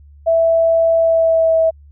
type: tone with pitch glide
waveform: sine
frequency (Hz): 659.3 to 649.1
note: E5 to E5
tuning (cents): 0 to -27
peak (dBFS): -10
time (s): 0.26-1.71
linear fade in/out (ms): 20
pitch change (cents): -27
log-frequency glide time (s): 0.98-1.58
effects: added 72 Hz sine -40 dBFS peak until 1.91 s